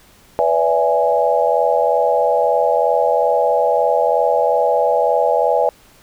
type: chord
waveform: sine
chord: E dominant seventh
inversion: second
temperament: equal with one note detuned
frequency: 493.9 / 576.2 / 659.3 / 830.6 Hz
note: B4 / D5 / E5 / G#5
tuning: 0 / -33 / 0 / 0 cents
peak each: -18 dBFS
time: 0.39-5.69 s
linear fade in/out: 0 ms
effects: pink hiss -49 dBFS RMS until 6.02 s